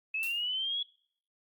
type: linear sweep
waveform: sine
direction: up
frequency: 2564 to 3385 Hz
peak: -30 dBFS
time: 0.14-0.83 s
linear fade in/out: 5 ms
type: noise with exponential decay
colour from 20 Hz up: blue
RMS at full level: -38 dBFS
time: 0.23-0.51 s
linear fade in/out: 0 ms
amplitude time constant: 60 ms
effects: noise-tail reverb RT60 0.6 s tail -24 dB re dry + Opus 32 kbps